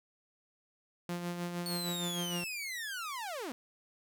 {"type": "tone with tremolo", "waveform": "sawtooth", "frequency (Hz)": 174.61, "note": "F3", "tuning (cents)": 0, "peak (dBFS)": -30, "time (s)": [1.09, 2.44], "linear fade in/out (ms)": 2, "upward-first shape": "sine", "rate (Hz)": 6.5, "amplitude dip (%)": 45}
{"type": "linear sweep", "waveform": "sawtooth", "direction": "down", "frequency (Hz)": [4435, 220], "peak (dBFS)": -34, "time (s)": [1.66, 3.52], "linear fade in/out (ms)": 0}
{"effects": []}